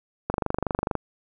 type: click train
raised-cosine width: 1 ms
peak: -10 dBFS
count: 17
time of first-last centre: 0.3-0.953 s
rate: 24.5 Hz
effects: none